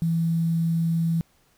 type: tone with quantisation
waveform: sine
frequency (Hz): 165.6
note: E3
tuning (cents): +8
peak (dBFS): -20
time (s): 0.02-1.21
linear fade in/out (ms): 0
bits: 8
effects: pink hiss -63 dBFS RMS until 1.57 s